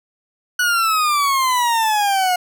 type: exponential sweep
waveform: 40% pulse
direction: down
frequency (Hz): 1480 to 716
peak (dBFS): -14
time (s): 0.59-2.36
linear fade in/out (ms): 5
effects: none